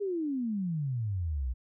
sine exponential sweep, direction down, 417.8 to 58.27 Hz, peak -29 dBFS, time 0-1.54 s, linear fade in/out 20 ms, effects none

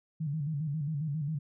sine tone with vibrato, 150 Hz, D3, 37 cents sharp, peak -30 dBFS, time 0.2-1.39 s, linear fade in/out 10 ms, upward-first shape square, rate 7.4 Hz, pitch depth 97 cents each way, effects none

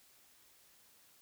silence, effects white hiss -65 dBFS RMS until 1.21 s

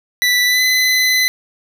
25% pulse tone with pitch glide, 1975.5 to 2018 Hz, B6 to B6, 0 to +37 cents, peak -8 dBFS, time 0.22-1.28 s, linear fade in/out 0 ms, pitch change +37 cents, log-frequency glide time 0.47-0.63 s, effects none

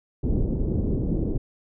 pink low-pass noise, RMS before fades -24 dBFS, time 0.23-1.38 s, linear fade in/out 10 ms, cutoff 400 Hz, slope 24 dB/octave, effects none

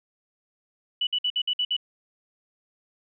sine tone bursts, 2960 Hz, F#7, in tune, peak -22 dBFS, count 7, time 1.01-1.766 s, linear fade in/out 5 ms, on 60 ms, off 56 ms, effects none

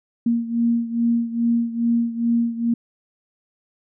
sine beating tone pair, 233.1 / 235.5 Hz, A#3 / A#3, 0 / +18 cents, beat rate 2.4 Hz, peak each -19 / -23 dBFS, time 0.26-2.74 s, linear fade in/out 5 ms, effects none

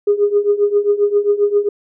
sine tone with tremolo, 410 Hz, G#4, 22 cents flat, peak -7 dBFS, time 0.07-1.69 s, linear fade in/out 5 ms, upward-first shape triangle, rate 7.5 Hz, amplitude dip 90%, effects tanh soft clip ceiling -4 dBFS

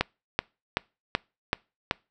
click train, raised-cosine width 0.3 ms, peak -6 dBFS, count 6, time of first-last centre 0.01-1.911 s, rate 2.63 Hz, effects noise-tail reverb RT60 0.3 s tail -26 dB re dry

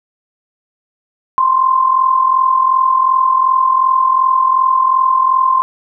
sine tone with amplitude modulation, 1046.5 Hz, C6, in tune, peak -6 dBFS, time 1.38-5.62 s, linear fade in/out 0 ms, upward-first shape sine, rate 42.7 Hz, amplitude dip 65%, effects none

